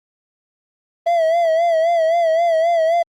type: tone with vibrato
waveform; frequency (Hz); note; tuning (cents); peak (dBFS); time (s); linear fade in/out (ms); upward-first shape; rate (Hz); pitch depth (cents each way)
triangle; 664; E5; +12; -11; 1.06-3.03; 10; sine; 3.8; 71
effects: Opus 24 kbps